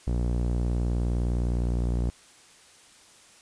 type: tone with low-pass filter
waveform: sawtooth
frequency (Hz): 59.7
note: A#1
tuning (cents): +42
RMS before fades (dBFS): -26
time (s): 0.07-2.1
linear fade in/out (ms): 0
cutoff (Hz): 540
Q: 0.51
effects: white hiss -54 dBFS RMS until 3.41 s + resampled to 22050 Hz